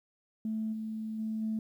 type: tone with level steps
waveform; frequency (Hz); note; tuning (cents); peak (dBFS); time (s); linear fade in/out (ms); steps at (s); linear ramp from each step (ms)
sine; 219.2; A3; -6; -30 / -34 / -31 / -29; 0.45-1.59; 2; 0.72 / 1.18 / 1.41; 20
effects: tanh soft clip ceiling -25 dBFS + 11-bit